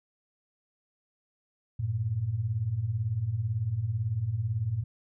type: beating tone pair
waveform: sine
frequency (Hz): 96.2 / 114.2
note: G2 / A#2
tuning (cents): -32 / -35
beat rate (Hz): 18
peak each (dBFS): -33 / -28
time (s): 1.79-4.84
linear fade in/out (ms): 10
effects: none